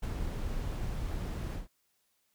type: noise with ADSR envelope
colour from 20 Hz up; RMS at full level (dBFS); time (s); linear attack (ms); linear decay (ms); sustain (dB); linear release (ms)
brown; -32; 0.02-1.68; 15; 45; -3; 150
effects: white hiss -75 dBFS RMS until 2.34 s